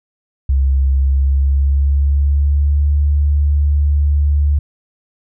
sine tone with pitch glide, 67.4 to 72.66 Hz, C#2 to D2, -48 to -18 cents, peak -10 dBFS, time 0.49-4.59 s, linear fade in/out 5 ms, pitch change +130 cents, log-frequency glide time 0.94-2.88 s, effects none

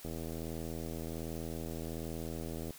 click train, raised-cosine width 2 ms, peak -28 dBFS, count 217, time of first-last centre 0.05-2.707 s, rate 81.3 Hz, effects white hiss -53 dBFS RMS until 2.78 s

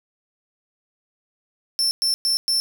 40% pulse tone bursts, 5370 Hz, E8, 31 cents sharp, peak -17 dBFS, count 4, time 1.79-2.6 s, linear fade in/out 0 ms, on 120 ms, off 110 ms, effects 8-bit

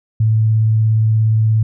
sine tone with vibrato, 110 Hz, A2, in tune, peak -10 dBFS, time 0.2-1.63 s, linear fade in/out 5 ms, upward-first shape triangle, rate 17 Hz, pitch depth 15 cents each way, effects none

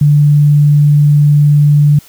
sine tone, 146.83 Hz, D3, in tune, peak -4 dBFS, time 0.01-1.99 s, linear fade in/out 5 ms, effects white hiss -41 dBFS RMS until 2.08 s

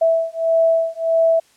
sine beating tone pair, 656 / 657.6 Hz, E5 / E5, -9 / -4 cents, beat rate 1.6 Hz, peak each -17 dBFS, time 0.01-1.4 s, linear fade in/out 10 ms, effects white hiss -55 dBFS RMS until 1.56 s + low-pass 9000 Hz 12 dB/octave

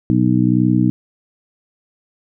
harmonic tone, 61.74 Hz, B1, in tune, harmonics 2 / 3 / 4 / 5, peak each -17 / -17 / -17 / -17 dBFS, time 0.1-0.9 s, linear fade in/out 0 ms, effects none

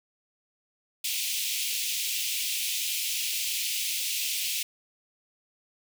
pink high-pass noise, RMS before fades -30 dBFS, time 1.04-4.63 s, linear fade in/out 5 ms, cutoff 2400 Hz, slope 48 dB/octave, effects none

